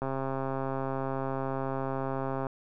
click train, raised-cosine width 1 ms, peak -19 dBFS, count 329, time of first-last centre 0.02-2.468 s, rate 134 Hz, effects none

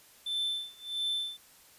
triangle tone with tremolo, 3536 Hz, A7, 8 cents sharp, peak -27 dBFS, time 0.26-1.37 s, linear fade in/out 5 ms, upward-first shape sine, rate 1.5 Hz, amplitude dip 95%, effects white hiss -58 dBFS RMS until 1.78 s + resampled to 32000 Hz

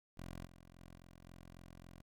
10% pulse tone with level steps, 43.65 Hz, F1, in tune, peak -38 / -50 / -46 / -49 / -46 dBFS, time 0.17-2.02 s, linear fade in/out 10 ms, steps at 0.45 / 0.79 / 0.96 / 1.24 s, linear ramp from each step 20 ms, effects 13-bit

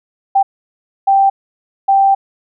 sine tone bursts at uneven times, 784 Hz, G5, in tune, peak -7 dBFS, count 3, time 0.35-0.43 / 1.07-1.3 / 1.88-2.15 s, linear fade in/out 10 ms, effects none

